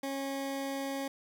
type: tone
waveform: 20% pulse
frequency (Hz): 273.6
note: C#4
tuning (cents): -23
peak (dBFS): -29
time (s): 0.03-1.08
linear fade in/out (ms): 5
effects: none